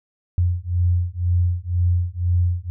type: beating tone pair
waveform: sine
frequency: 87.31 / 89.31 Hz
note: F2 / F2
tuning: 0 / +39 cents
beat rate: 2 Hz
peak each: -20 dBFS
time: 0.38-2.7 s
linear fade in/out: 0 ms
effects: none